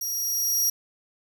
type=tone with level ramp; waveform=25% pulse; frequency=5690 Hz; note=F8; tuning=31 cents sharp; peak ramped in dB=-23 to -15 dBFS; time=0.01-0.7 s; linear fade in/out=5 ms; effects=none